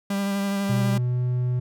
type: tone with vibrato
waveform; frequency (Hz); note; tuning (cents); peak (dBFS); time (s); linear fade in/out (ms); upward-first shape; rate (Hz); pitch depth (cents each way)
45% pulse; 198.5; G3; +22; -23; 0.1-0.98; 5; sine; 12; 16
type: tone with pitch glide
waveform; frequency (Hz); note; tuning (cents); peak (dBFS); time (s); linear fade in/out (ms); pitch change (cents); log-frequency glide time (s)
triangle; 123.47 to 124.4; B2 to B2; 0 to +13; -19; 0.69-1.6; 10; +13; 1.04-1.21
effects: none